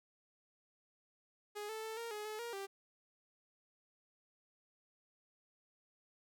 sawtooth tone with pitch steps, 416.1 / 439.1 / 442.1 / 464.5 / 420.7 / 429.2 / 470.9 / 393.1 Hz, G#4 / A4 / A4 / A#4 / G#4 / A4 / A#4 / G4, +3 / -4 / +8 / -6 / +22 / -43 / +18 / +5 cents, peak -38 dBFS, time 1.55-2.67 s, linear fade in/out 20 ms, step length 140 ms, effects none

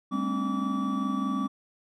triangle tone cluster, 199.3 / 222.5 / 263.9 / 289.1 / 1150 Hz, G3 / A3 / C4 / D4 / D6, +29 / +20 / +15 / -27 / -37 cents, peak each -29 / -35 / -28 / -35 / -31 dBFS, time 0.11-1.48 s, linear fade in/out 20 ms, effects none

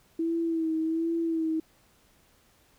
sine tone with vibrato, 326.1 Hz, E4, 19 cents flat, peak -25 dBFS, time 0.19-1.6 s, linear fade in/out 5 ms, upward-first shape sine, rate 1.3 Hz, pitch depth 40 cents each way, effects pink hiss -63 dBFS RMS until 2.78 s

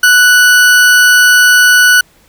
40% pulse tone, 1480 Hz, F#6, in tune, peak -3 dBFS, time 0.03-2.01 s, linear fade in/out 5 ms, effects pink hiss -48 dBFS RMS until 2.28 s

